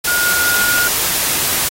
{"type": "tone in noise", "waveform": "sine", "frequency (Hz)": 1433, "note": "F6", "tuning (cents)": 44, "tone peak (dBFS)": -15, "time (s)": [0.07, 0.88], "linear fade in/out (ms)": 10, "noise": "white", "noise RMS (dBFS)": -17, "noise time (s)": [0.04, 1.69], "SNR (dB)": -1, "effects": ["AAC 48 kbps"]}